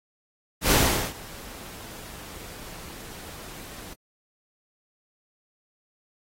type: noise with ADSR envelope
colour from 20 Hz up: pink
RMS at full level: -19 dBFS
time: 0.61-3.94 s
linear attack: 98 ms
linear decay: 420 ms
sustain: -23 dB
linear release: 12 ms
effects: AAC 48 kbps